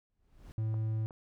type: noise with exponential growth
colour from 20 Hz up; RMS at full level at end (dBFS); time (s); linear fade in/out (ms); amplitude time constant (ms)
brown; -44; 0.1-0.52; 0; 91
type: tone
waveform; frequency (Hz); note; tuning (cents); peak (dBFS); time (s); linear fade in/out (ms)
triangle; 110; A2; 0; -28; 0.58-1.06; 0
type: clicks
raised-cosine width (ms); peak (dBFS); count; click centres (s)
1; -35 / -37; 2; 0.742 / 1.108
effects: none